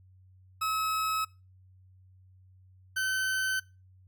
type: tone pair in turn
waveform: 40% pulse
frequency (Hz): 1286 / 1529.3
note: E6 / G6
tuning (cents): -43 / -43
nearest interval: minor third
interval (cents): 300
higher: second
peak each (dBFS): -27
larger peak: neither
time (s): 0.61-1.25 / 2.96-3.6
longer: neither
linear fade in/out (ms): 10
effects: noise-tail reverb RT60 0.3 s tail -23 dB re dry + added 93 Hz sine -55 dBFS peak until 4.07 s